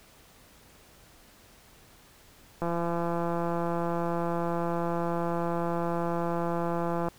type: click train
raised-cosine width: 1 ms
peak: -17 dBFS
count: 760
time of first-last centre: 2.62-7.085 s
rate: 170 Hz
effects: pink hiss -56 dBFS RMS until 7.18 s